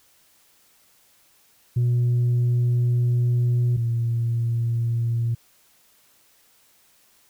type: tone pair in turn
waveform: sine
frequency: 121.4 / 116.78 Hz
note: B2 / A#2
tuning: -29 / +4 cents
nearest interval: minor second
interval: 67 cents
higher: first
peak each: -15 / -19 dBFS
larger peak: first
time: 1.76-3.77 / 3.77-5.35 s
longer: first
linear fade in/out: 10 ms
effects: tanh soft clip ceiling -16 dBFS + white hiss -59 dBFS RMS until 7.29 s